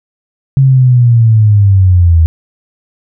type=linear sweep; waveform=sine; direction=down; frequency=136.8 to 79.5 Hz; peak=-3 dBFS; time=0.57-2.26 s; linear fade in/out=0 ms; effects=none